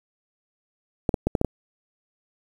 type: clicks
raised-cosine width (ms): 2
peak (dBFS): -7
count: 6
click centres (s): 1.092 / 1.142 / 1.27 / 1.352 / 1.414 / 1.447
effects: 7-bit